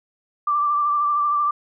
sine tone with vibrato, 1174.7 Hz, D6, in tune, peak -17 dBFS, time 0.47-1.51 s, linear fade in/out 5 ms, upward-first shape sine, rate 13 Hz, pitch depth 27 cents each way, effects none

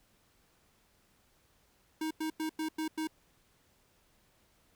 square tone bursts, 315 Hz, D#4, 21 cents sharp, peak -33 dBFS, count 6, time 2.01-3.073 s, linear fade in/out 5 ms, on 98 ms, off 95 ms, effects pink hiss -69 dBFS RMS until 4.75 s

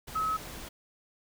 sine tone in noise, 1284 Hz, E6, 46 cents flat, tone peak -27 dBFS, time 0.15-0.37 s, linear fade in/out 10 ms, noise pink, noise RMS -43 dBFS, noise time 0.07-0.69 s, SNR +13 dB, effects none

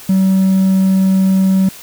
triangle tone, 190.5 Hz, G3, 49 cents flat, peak -6 dBFS, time 0.09-1.69 s, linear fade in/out 5 ms, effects tanh soft clip ceiling -2 dBFS + white hiss -35 dBFS RMS until 1.82 s

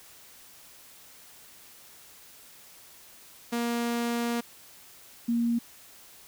sawtooth / sine tone pair in turn, 236.1 / 234.6 Hz, A#3 / A#3, +22 / +11 cents, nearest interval unison, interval 11 cents, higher first, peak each -23 dBFS, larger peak neither, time 3.52-4.41 / 5.28-5.59 s, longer first, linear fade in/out 10 ms, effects white hiss -52 dBFS RMS until 6.27 s

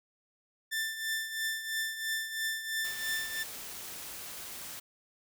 sawtooth tone with tremolo, 1775 Hz, A6, 15 cents sharp, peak -26 dBFS, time 0.71-3.44 s, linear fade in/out 20 ms, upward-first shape triangle, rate 3 Hz, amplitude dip 70%
white noise, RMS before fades -43 dBFS, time 2.84-4.8 s, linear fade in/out 10 ms
effects none

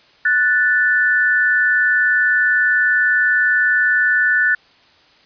sine tone pair together, 1480 / 1760 Hz, F#6 / A6, 0 / 0 cents, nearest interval minor third, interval 300 cents, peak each -15 dBFS, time 0.25-4.55 s, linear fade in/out 5 ms, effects white hiss -51 dBFS RMS until 5.25 s + resampled to 11025 Hz

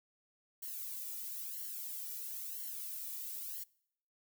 violet noise with flanger, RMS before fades -43 dBFS, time 0.62-3.64 s, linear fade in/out 10 ms, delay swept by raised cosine 0.8 to 1.9 ms, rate 1 Hz, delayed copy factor -0.95, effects noise-tail reverb RT60 0.7 s tail -24 dB re dry

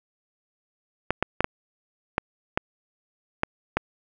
clicks, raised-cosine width 0.5 ms, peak -6 dBFS, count 8, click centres 1.106 / 1.226 / 1.406 / 1.444 / 2.181 / 2.575 / 3.434 / 3.77 s, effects none

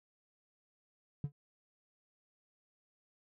triangle tone with exponential decay, 143.7 Hz, D3, 37 cents flat, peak -26 dBFS, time 1.24-1.32 s, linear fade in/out 2 ms, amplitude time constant 16 ms, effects tanh soft clip ceiling -28 dBFS

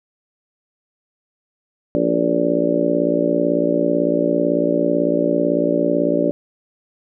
harmonic tone with a mistuned harmonic, 58 Hz, A#1, 8 cents flat, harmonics 3 / 4 / 5 / 6 / 7 / 8 / 9 / 10, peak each -26 / -26 / -20 / -23 / -24 / -26 / -30 / -20 dBFS, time 1.95-6.31 s, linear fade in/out 0 ms, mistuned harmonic 9, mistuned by -51 cents, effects none

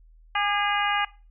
harmonic tone with a mistuned harmonic, 410 Hz, G#4, 22 cents flat, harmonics 2 / 3 / 4 / 5 / 6 / 7, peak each -26 / -28 / -29 / -30 / -31 / -31 dBFS, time 0.35-1.05 s, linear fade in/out 5 ms, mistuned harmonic 3, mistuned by -32 cents, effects noise-tail reverb RT60 0.3 s tail -18 dB re dry + added 40 Hz sine -50 dBFS peak until 1.3 s

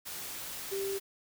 sine tone in noise, 392 Hz, G4, in tune, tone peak -32 dBFS, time 0.71-0.99 s, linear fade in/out 20 ms, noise white, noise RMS -41 dBFS, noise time 0.05-1 s, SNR +6 dB, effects none

